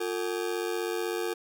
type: ring-modulated tone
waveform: 40% pulse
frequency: 402.3 Hz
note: G4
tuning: 45 cents sharp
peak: -25 dBFS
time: 0-1.34 s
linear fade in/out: 10 ms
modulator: 48 Hz
effects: none